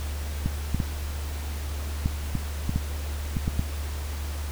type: clicks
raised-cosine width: 5 ms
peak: -12 dBFS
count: 10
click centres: 0.46 / 0.746 / 0.802 / 2.059 / 2.353 / 2.694 / 2.76 / 3.368 / 3.479 / 3.594 s
effects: added 73 Hz sine -29 dBFS peak until 4.51 s + pink hiss -40 dBFS RMS until 4.51 s